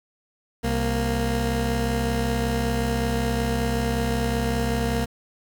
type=tone pair together; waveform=20% pulse; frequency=65.3 / 232.7 Hz; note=C2 / A#3; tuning=-3 / -3 cents; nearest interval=octave + minor seventh; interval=2200 cents; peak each=-20 dBFS; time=0.63-5.06 s; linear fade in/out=20 ms; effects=8-bit